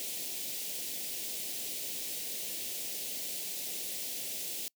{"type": "band-stop noise", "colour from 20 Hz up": "white", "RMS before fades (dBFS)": -38, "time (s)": [0, 4.68], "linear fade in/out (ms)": 0, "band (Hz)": [630, 2400], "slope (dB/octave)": 24, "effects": ["noise-tail reverb RT60 0.1 s tail -26 dB re dry", "high-pass 200 Hz 12 dB/octave"]}